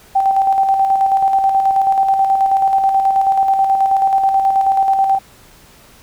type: tone with tremolo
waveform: sine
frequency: 778 Hz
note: G5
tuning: 13 cents flat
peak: -9 dBFS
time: 0.15-5.19 s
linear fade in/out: 10 ms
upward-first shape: square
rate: 9.3 Hz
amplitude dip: 40%
effects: pink hiss -45 dBFS RMS until 6.02 s